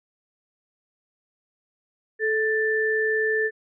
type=tone pair together; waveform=sine; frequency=435.6 / 1767.7 Hz; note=A4 / A6; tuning=-17 / +8 cents; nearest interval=2 octaves; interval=2425 cents; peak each=-23 / -23 dBFS; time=2.19-3.51 s; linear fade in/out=50 ms; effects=none